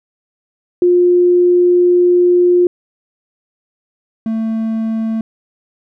sine / triangle tone pair in turn, 354.9 / 223 Hz, F4 / A3, +28 / +23 cents, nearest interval minor sixth, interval 805 cents, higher first, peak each -7 / -13 dBFS, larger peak first, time 0.82-2.67 / 4.26-5.21 s, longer first, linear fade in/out 2 ms, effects none

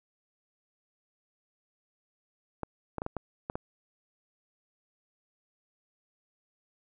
clicks, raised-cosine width 1 ms, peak -19 dBFS, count 7, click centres 2.633 / 2.983 / 3.019 / 3.064 / 3.167 / 3.499 / 3.555 s, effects none

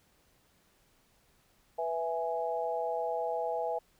sine chord, E major, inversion second, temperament equal, 493.9 / 659.3 / 830.6 Hz, B4 / E5 / G#5, 0 / 0 / 0 cents, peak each -35 / -34 / -35 dBFS, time 1.78-3.79 s, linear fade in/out 10 ms, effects pink hiss -68 dBFS RMS until 3.99 s

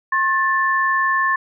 sine tone pair together, 1074.7 / 1760 Hz, C6 / A6, +46 / 0 cents, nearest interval major sixth, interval 854 cents, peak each -18 dBFS, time 0.12-1.36 s, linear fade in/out 5 ms, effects none

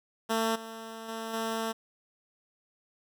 10% pulse tone with level steps, 224.6 Hz, A3, 36 cents sharp, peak -18 / -32 / -27 / -22 dBFS, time 0.29-1.73 s, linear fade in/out 20 ms, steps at 0.55 / 1.08 / 1.33 s, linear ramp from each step 10 ms, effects none

